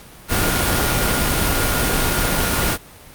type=tone in noise; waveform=sine; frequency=1423 Hz; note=F6; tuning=32 cents sharp; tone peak=-26 dBFS; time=0.28-2.78 s; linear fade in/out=50 ms; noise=pink; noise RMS=-18 dBFS; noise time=0.28-2.78 s; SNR=-11 dB; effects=pink hiss -42 dBFS RMS until 3.14 s + Opus 48 kbps